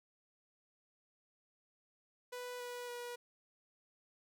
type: tone with pitch steps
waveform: sawtooth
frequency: 493.9 / 488.8 / 483.7 Hz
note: B4 / B4 / B4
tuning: 0 / -18 / -36 cents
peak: -39 dBFS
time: 2.32-3.16 s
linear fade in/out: 10 ms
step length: 280 ms
effects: none